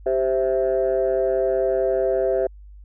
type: chord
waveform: sine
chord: C major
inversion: second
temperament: equal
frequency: 392 / 523.3 / 659.3 Hz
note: G4 / C5 / E5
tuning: 0 / 0 / 0 cents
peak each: -21 / -21 / -22 dBFS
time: 0.06-2.47 s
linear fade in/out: 5 ms
effects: tanh soft clip ceiling -12 dBFS + added 50 Hz sine -40 dBFS peak until 2.84 s